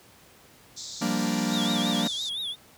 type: band-pass noise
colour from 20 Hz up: pink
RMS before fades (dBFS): -39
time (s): 0.76-2.3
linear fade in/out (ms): 20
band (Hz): 3600 to 7700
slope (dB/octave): 96
type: chord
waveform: 45% pulse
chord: G minor seventh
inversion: third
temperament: equal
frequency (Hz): 174.61 / 196 / 233.1 / 293.7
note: F3 / G3 / Bb3 / D4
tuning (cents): 0 / 0 / 0 / 0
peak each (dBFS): -32 / -30 / -28 / -32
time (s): 1.01-2.08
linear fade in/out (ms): 10
type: tone with vibrato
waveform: triangle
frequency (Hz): 3526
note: A7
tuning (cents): +3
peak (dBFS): -28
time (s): 1.5-2.56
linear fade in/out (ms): 50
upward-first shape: triangle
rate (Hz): 5.8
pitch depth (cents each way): 150
effects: pink hiss -54 dBFS RMS until 2.77 s + high-pass 80 Hz 12 dB/octave